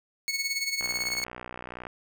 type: tone with tremolo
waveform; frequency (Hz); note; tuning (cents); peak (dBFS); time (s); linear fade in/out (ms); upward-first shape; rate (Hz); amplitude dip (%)
20% pulse; 2206; C#7; -9; -20; 0.28-1.24; 0; sine; 18; 65
type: click train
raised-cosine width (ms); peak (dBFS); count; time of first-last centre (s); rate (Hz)
0.5; -23; 66; 0.81-1.869; 61.4
effects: none